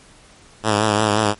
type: tone with vibrato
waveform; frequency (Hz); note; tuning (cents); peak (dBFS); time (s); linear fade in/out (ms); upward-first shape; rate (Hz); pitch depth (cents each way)
5% pulse; 106.4; G#2; +42; -4; 0.63-1.35; 50; triangle; 5.7; 70
effects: pink hiss -48 dBFS RMS until 1.39 s + MP3 48 kbps